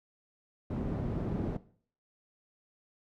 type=low-pass noise; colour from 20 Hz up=white; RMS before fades=-34 dBFS; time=0.7-1.57 s; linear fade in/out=5 ms; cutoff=260 Hz; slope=12 dB/octave; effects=noise-tail reverb RT60 0.5 s tail -17 dB re dry